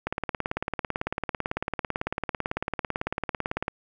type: click train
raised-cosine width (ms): 0.5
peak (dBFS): -12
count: 66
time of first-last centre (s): 0.07-3.681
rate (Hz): 18
effects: none